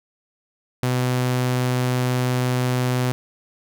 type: tone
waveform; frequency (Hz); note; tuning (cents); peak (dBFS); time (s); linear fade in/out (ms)
sawtooth; 125.9; B2; +34; -15; 0.83-3.12; 0
effects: none